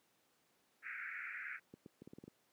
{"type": "band-pass noise", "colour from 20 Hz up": "pink", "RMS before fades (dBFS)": -46, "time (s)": [0.82, 1.6], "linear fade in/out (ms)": 50, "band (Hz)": [1400, 2400], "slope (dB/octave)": 96}
{"type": "clicks", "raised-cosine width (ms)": 3, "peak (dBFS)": -36, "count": 8, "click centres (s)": [1.739, 1.861, 2.02, 2.075, 2.134, 2.185, 2.239, 2.279]}
{"effects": ["pink hiss -75 dBFS RMS until 2.52 s", "high-pass 200 Hz 12 dB/octave"]}